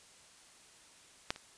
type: clicks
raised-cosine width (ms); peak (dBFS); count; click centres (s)
0.2; -14 / -30; 2; 1.305 / 1.361
effects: white hiss -59 dBFS RMS until 1.57 s + resampled to 22050 Hz